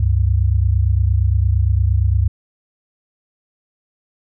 sine tone pair together, 69.3 / 98 Hz, C#2 / G2, 0 / 0 cents, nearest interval tritone, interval 600 cents, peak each -15 dBFS, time 0-2.28 s, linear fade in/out 5 ms, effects none

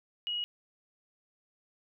sine tone, 2899 Hz, F#7, 36 cents flat, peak -31 dBFS, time 0.27-0.44 s, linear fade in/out 0 ms, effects none

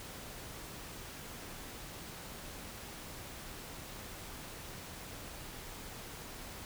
silence, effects pink hiss -47 dBFS RMS until 6.65 s

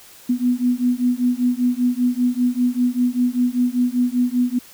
sine beating tone pair, 244.3 / 249.4 Hz, B3 / B3, -19 / +17 cents, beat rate 5.1 Hz, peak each -19 dBFS, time 0.29-4.59 s, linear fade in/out 10 ms, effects white hiss -45 dBFS RMS until 4.73 s

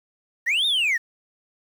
sine linear two-way sweep, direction up then down, 1760 to 3743 to 1760 Hz, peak -16 dBFS, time 0.46-0.98 s, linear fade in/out 20 ms, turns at 0.66 s, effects tanh soft clip ceiling -18 dBFS + 8-bit

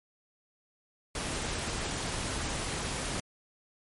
pink noise, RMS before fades -34 dBFS, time 1.15-3.2 s, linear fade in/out 2 ms, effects MP3 48 kbps

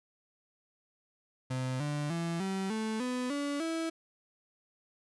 35% pulse tone with pitch steps, 128.9 / 147.21 / 168.13 / 192.02 / 219.3 / 250.5 / 286 / 326.7 Hz, C3 / D3 / E3 / G3 / A3 / B3 / D4 / E4, -26 / +4 / +34 / -35 / -6 / +25 / -46 / -15 cents, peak -30 dBFS, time 1.5-3.9 s, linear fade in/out 10 ms, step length 300 ms, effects resampled to 24000 Hz

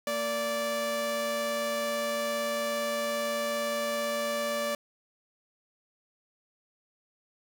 sawtooth tone pair together, 229.4 / 583 Hz, A#3 / D5, -28 / -13 cents, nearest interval octave + major third, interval 1615 cents, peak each -34 / -25 dBFS, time 0.07-4.75 s, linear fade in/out 2 ms, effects none

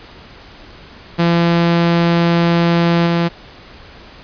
sawtooth tone with level steps, 170 Hz, F3, 46 cents flat, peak -7 / -9 dBFS, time 1.18-3.29 s, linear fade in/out 20 ms, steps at 3.06 s, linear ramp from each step 10 ms, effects pink hiss -39 dBFS RMS until 4.23 s + resampled to 11025 Hz

